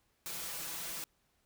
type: noise with comb filter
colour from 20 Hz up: white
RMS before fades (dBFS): -41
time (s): 0.26-1.04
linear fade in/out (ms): 0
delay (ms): 6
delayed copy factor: +0.9
effects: pink hiss -75 dBFS RMS until 1.45 s